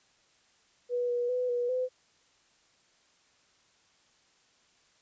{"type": "tone with pitch steps", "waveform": "sine", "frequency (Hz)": [488.5, 484, 499.4, 485.1, 508], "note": ["B4", "B4", "B4", "B4", "B4"], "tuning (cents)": [-19, -35, 19, -31, 49], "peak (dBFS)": -27, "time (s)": [0.89, 1.89], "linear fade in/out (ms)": 50, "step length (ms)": 200, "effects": ["white hiss -66 dBFS RMS until 5.01 s", "resampled to 16000 Hz"]}